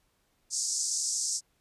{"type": "band-pass noise", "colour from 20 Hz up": "white", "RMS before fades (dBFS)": -31, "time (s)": [0.5, 1.41], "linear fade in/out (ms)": 50, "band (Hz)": [5100, 8300], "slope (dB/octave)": 48, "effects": ["pink hiss -72 dBFS RMS until 1.6 s", "resampled to 32000 Hz"]}